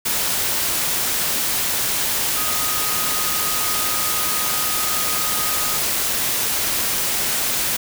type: tone in noise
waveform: sine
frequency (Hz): 1249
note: D#6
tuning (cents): +6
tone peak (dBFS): -29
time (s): 2.36-5.78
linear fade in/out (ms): 10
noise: white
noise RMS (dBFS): -21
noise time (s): 0.05-7.77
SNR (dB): -11
effects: none